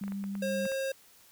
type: tone with vibrato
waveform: sine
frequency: 198 Hz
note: G3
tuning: 18 cents sharp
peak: -33 dBFS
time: 0.01-0.67 s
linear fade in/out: 5 ms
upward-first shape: sine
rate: 6.4 Hz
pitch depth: 8 cents each way
type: clicks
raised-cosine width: 0.5 ms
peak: -31 dBFS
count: 7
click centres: 0.038 / 0.08 / 0.121 / 0.24 / 0.353 / 0.654 / 0.719 s
type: tone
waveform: square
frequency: 537 Hz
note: C5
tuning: 45 cents sharp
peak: -31 dBFS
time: 0.42-0.92 s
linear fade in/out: 5 ms
effects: white hiss -59 dBFS RMS until 1.31 s